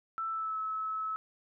sine tone with pitch glide, 1327 to 1296.7 Hz, E6 to E6, +11 to -29 cents, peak -32 dBFS, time 0.18-1.16 s, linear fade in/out 0 ms, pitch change -40 cents, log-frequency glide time 0.29-0.58 s, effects none

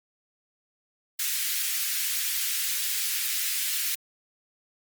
white high-pass noise, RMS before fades -28 dBFS, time 1.19-3.95 s, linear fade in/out 5 ms, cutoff 1700 Hz, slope 24 dB/octave, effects Opus 32 kbps

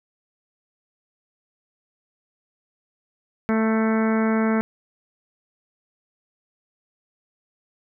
harmonic tone with a mistuned harmonic, 221.4 Hz, A3, 11 cents sharp, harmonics 1 / 2 / 3 / 4 / 5 / 6 / 7 / 8 / 9 / 10, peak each -19 / -26 / -30 / -33 / -35 / -32 / -34 / -38 / -38 / -38 dBFS, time 3.49-4.61 s, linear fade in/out 0 ms, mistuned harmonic 5, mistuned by -20 cents, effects none

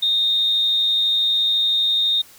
sine tone with amplitude modulation, 3694 Hz, A#7, 16 cents flat, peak -14 dBFS, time 0.02-2.22 s, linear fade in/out 10 ms, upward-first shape sine, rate 221 Hz, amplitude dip 35%, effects white hiss -47 dBFS RMS until 2.38 s

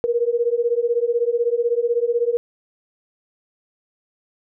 sine beating tone pair, 466.2 / 482.2 Hz, A#4 / B4, 0 / -41 cents, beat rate 16 Hz, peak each -20 dBFS, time 0.04-2.37 s, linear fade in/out 0 ms, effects none

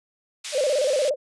pink band-pass noise, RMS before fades -34 dBFS, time 0.44-1.1 s, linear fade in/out 10 ms, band 2800 to 8500 Hz, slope 12 dB/octave
sine tone with vibrato, 556 Hz, C#5, 5 cents sharp, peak -19 dBFS, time 0.52-1.16 s, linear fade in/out 50 ms, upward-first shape square, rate 17 Hz, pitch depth 120 cents each way
effects resampled to 24000 Hz

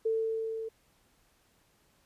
sine tone with level ramp, 446.4 Hz, A4, 25 cents sharp, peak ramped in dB -25 to -35 dBFS, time 0.05-0.69 s, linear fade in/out 10 ms, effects pink hiss -68 dBFS RMS until 2.05 s + resampled to 32000 Hz

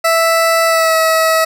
20% pulse tone with pitch glide, 659.3 to 645 Hz, E5 to E5, 0 to -38 cents, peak -5 dBFS, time 0.04-1.45 s, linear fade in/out 10 ms, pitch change -38 cents, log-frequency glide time 0.66-0.96 s, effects none

